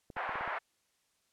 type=clicks; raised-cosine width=2 ms; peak=-34 dBFS; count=6; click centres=0.102 / 0.167 / 0.293 / 0.356 / 0.41 / 0.477 s
type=band-pass noise; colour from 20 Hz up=pink; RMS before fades=-37 dBFS; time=0.16-0.59 s; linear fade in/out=10 ms; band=660 to 2000 Hz; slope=24 dB/octave
effects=white hiss -75 dBFS RMS until 1.32 s + low-pass 10000 Hz 12 dB/octave